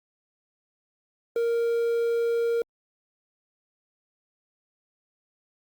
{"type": "tone with quantisation", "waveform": "triangle", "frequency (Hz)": 466.2, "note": "A#4", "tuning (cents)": 0, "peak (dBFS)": -20, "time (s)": [1.36, 2.62], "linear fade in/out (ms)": 2, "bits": 8, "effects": ["Opus 48 kbps"]}